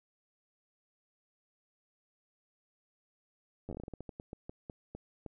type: slowing click train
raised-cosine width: 2 ms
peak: -29 dBFS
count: 18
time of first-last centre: 3.69-5.263 s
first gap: 10 ms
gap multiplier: 1.24
effects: none